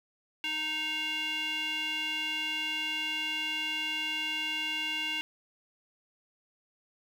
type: tone with band-pass filter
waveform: square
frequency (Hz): 310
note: D#4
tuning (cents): -6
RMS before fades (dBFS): -33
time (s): 0.44-5.21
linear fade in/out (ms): 0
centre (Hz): 2700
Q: 5.2
effects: 9-bit